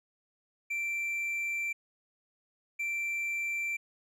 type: tone bursts at uneven times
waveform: triangle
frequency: 2348 Hz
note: D7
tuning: 1 cent flat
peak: -29 dBFS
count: 2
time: 0.7-1.73 / 2.79-3.77 s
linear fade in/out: 10 ms
effects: none